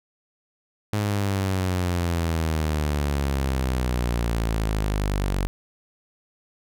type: exponential sweep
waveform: sawtooth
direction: down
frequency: 105.6 to 46.6 Hz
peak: -18 dBFS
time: 0.93-5.47 s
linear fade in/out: 0 ms
effects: none